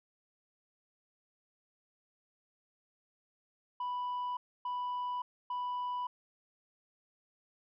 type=tone bursts; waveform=sine; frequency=987.8 Hz; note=B5; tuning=in tune; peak=-31 dBFS; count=3; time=3.8-6.07 s; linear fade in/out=5 ms; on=570 ms; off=280 ms; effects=tanh soft clip ceiling -33 dBFS